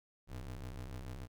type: ring-modulated tone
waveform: 35% pulse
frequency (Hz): 65.41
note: C2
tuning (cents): 0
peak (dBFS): -38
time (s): 0.27-1.28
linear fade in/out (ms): 50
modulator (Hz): 29.3
effects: none